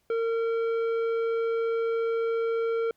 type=tone with tanh clipping; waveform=sine; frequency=457.2 Hz; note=A#4; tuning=34 cents flat; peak=-26 dBFS; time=0.1-2.91 s; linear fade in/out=2 ms; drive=10 dB; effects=pink hiss -71 dBFS RMS until 2.96 s